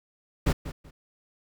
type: noise with echo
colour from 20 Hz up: brown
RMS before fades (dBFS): -22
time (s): 0.46-0.53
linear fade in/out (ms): 10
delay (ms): 190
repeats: 2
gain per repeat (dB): -13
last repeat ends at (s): 0.91
effects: none